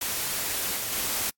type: noise with level steps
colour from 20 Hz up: white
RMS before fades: -29 / -31 / -28 dBFS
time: 0.01-1.3 s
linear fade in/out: 5 ms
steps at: 0.76 / 0.92 s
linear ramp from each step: 10 ms
effects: noise-tail reverb RT60 0.1 s tail -26 dB re dry + AAC 64 kbps